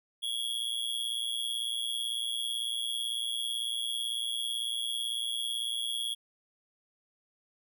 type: tone with amplitude modulation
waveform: square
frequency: 3318 Hz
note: G#7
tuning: 2 cents flat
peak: -28 dBFS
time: 0.22-6.15 s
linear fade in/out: 20 ms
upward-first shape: sine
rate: 118 Hz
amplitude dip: 85%
effects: none